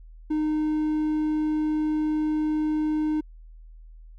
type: tone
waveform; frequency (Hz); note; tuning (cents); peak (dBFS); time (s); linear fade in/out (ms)
triangle; 307.1; D#4; -23; -20; 0.3-3.21; 10
effects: added 40 Hz sine -43 dBFS peak until 4.18 s